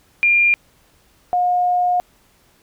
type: tone pair in turn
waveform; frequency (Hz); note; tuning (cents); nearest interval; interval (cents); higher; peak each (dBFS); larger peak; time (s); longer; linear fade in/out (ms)
sine; 2400 / 717; D7 / F5; +37 / +45; octave + major sixth; 2092; first; -11 / -14; first; 0.23-0.54 / 1.33-2; second; 0
effects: pink hiss -56 dBFS RMS until 2.62 s